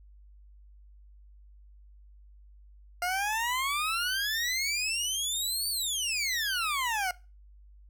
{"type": "exponential two-way sweep", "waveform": "20% pulse", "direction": "up then down", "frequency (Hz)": [698.5, 4609, 708], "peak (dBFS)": -23, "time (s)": [3.02, 7.11], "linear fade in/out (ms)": 2, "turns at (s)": 5.69, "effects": ["noise-tail reverb RT60 0.3 s tail -21 dB re dry", "added 50 Hz sine -51 dBFS peak until 7.89 s"]}